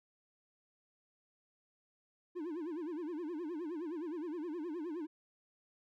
triangle tone with vibrato, 326.1 Hz, E4, 19 cents flat, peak -36 dBFS, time 2.35-5.07 s, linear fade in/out 20 ms, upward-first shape sine, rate 9.6 Hz, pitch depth 180 cents each way, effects none

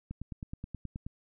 click train, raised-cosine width 5 ms, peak -26 dBFS, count 10, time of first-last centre 0.11-1.065 s, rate 9.42 Hz, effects none

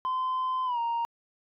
sine tone with pitch glide, 1029 to 932.8 Hz, C6 to A#5, -29 to +1 cents, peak -24 dBFS, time 0.05-1.05 s, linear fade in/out 0 ms, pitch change -170 cents, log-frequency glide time 0.65-0.79 s, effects tanh soft clip ceiling -25 dBFS

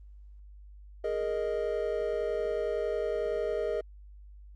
triangle chord, Ab suspended second, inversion none, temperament equal, 415.3 / 466.2 / 622.3 Hz, Ab4 / Bb4 / Eb5, 0 / 0 / 0 cents, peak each -31 dBFS, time 1.04-3.81 s, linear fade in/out 5 ms, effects added 50 Hz sine -47 dBFS peak until 4.55 s + Opus 32 kbps

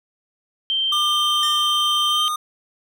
sine tone, 3136 Hz, G7, in tune, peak -18 dBFS, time 0.7-2.28 s, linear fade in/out 0 ms
square tone with pitch glide, 1197 to 1223.6 Hz, D6 to D#6, +33 to -29 cents, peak -22 dBFS, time 0.92-2.36 s, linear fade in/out 5 ms, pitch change +38 cents, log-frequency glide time 2.09-2.25 s
10% pulse tone with exponential decay, 1827 Hz, A#6, 35 cents flat, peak -19 dBFS, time 1.43-1.89 s, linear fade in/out 0 ms, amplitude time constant 100 ms
effects none

